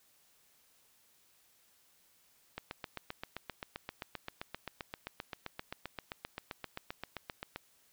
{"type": "click train", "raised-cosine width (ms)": 0.3, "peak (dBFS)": -23, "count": 39, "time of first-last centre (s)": [2.58, 7.56], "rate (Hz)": 7.63, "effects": ["white hiss -68 dBFS RMS until 7.92 s"]}